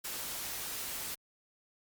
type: noise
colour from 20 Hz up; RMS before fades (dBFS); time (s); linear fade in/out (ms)
white; -39; 0.04-1.15; 10
effects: Opus 48 kbps